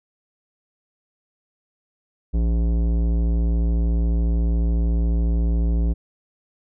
sine tone with tanh clipping, 57 Hz, A#1, 38 cents flat, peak -19 dBFS, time 2.33-5.94 s, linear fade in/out 20 ms, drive 15 dB, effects none

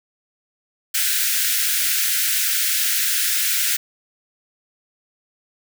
white high-pass noise, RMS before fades -20 dBFS, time 0.94-3.77 s, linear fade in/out 10 ms, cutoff 1400 Hz, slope 96 dB/octave, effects none

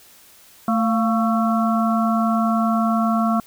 harmonic tone with a mistuned harmonic, 222.5 Hz, A3, 20 cents sharp, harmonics 1 / 3 / 5 / 6, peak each -18 / -23 / -25 / -26 dBFS, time 0.68-3.4 s, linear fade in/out 2 ms, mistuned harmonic 3, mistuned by +69 cents, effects white hiss -49 dBFS RMS until 3.46 s

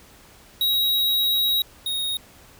square tone pair in turn, 3827 / 3746 Hz, A#7 / A#7, +45 / +8 cents, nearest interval unison, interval 37 cents, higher first, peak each -19 / -24 dBFS, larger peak first, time 0.61-1.62 / 1.86-2.17 s, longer first, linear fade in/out 2 ms, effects pink hiss -50 dBFS RMS until 2.59 s

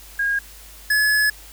sine / square tone pair in turn, 1630 / 1703 Hz, G#6 / G#6, -33 / +43 cents, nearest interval minor second, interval 76 cents, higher second, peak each -18 / -16 dBFS, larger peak second, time 0.19-0.39 / 0.9-1.3 s, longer second, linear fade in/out 5 ms, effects added 50 Hz sine -44 dBFS peak until 1.52 s + white hiss -44 dBFS RMS until 1.52 s

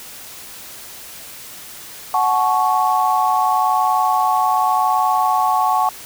sine chord, F# minor, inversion none, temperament equal with one note detuned, 740 / 860.9 / 1108.7 Hz, F#5 / A5 / C#6, 0 / -38 / 0 cents, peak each -18 dBFS, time 2.14-5.89 s, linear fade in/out 2 ms, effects white hiss -36 dBFS RMS until 6.05 s

